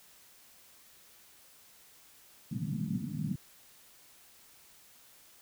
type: band-pass noise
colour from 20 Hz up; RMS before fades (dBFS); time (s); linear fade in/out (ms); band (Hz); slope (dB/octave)
white; -35; 2.51-3.36; 5; 120 to 230; 48
effects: white hiss -59 dBFS RMS until 5.41 s